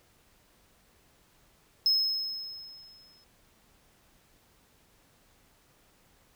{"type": "tone with exponential decay", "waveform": "triangle", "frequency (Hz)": 5170, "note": "E8", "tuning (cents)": -34, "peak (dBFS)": -19, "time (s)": [1.86, 3.24], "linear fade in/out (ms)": 1, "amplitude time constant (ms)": 300, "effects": ["pink hiss -64 dBFS RMS until 6.35 s"]}